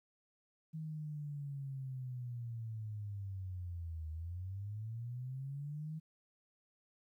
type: linear two-way sweep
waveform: sine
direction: down then up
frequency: 159.5 to 77.78 to 159.5 Hz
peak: -40 dBFS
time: 0.73-6 s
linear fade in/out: 20 ms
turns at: 4.1 s
effects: 13-bit